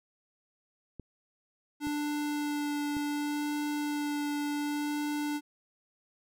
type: clicks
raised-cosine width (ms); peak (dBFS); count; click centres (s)
3; -29; 3; 0.997 / 1.87 / 2.968
type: tone with vibrato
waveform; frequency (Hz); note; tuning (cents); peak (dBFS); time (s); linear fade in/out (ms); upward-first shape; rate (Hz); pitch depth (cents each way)
square; 293.7; D4; 0; -31; 1.8-5.41; 50; sine; 0.68; 10
effects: none